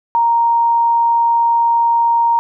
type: tone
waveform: sine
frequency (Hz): 932.3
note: A#5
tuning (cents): 0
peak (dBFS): -10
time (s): 0.15-2.39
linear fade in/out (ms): 0
effects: none